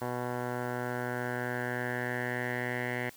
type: tone with low-pass filter sweep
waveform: 10% pulse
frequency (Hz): 123.3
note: B2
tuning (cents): -2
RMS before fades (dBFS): -34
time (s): 0.01-3.1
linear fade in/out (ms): 10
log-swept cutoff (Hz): 1200 to 2100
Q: 4.6
effects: white hiss -55 dBFS RMS until 3.16 s